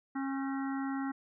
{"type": "harmonic tone with a mistuned harmonic", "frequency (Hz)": 271.7, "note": "C#4", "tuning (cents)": -35, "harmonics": [1, 3, 4, 5, 6, 7], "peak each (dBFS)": [-33, -42, -47, -45, -49, -48], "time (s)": [0.15, 1.12], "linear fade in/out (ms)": 10, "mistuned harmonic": 6, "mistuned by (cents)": -94, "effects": []}